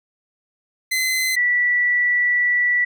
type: tone pair in turn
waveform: sawtooth / sine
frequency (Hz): 2045 / 1957.2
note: C7 / B6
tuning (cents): -40 / -16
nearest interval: minor second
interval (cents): 76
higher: first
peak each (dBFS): -15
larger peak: neither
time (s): 0.91-1.36 / 1.36-2.85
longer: second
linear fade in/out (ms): 10
effects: none